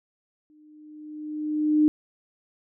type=tone with exponential growth; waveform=sine; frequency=303.6 Hz; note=D#4; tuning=42 cents flat; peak=-14 dBFS; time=0.5-1.88 s; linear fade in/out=0 ms; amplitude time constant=300 ms; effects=none